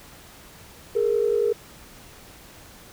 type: tone pair together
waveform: sine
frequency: 415.3 / 466.2 Hz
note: G#4 / A#4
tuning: 0 / 0 cents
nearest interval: major second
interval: 200 cents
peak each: -21 dBFS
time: 0.95-1.53 s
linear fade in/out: 10 ms
effects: tanh soft clip ceiling -11 dBFS + pink hiss -47 dBFS RMS until 2.92 s